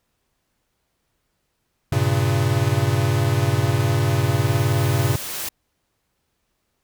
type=chord; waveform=square; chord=G diminished; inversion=none; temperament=equal with one note detuned; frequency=98 / 116.54 / 136.29 Hz; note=G2 / Bb2 / Db3; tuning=0 / 0 / -29 cents; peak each=-23 / -22 / -22 dBFS; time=1.92-5.16 s; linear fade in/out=5 ms
type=noise with exponential growth; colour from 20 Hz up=white; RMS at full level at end=-27 dBFS; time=2.68-5.49 s; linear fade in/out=5 ms; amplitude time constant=610 ms
effects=pink hiss -72 dBFS RMS until 6.83 s